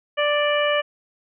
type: harmonic tone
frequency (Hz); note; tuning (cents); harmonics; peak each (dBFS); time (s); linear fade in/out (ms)
588; D5; +2; 1 / 2 / 3 / 4 / 5; -20 / -26 / -26 / -28 / -27; 0.17-0.82; 20
effects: none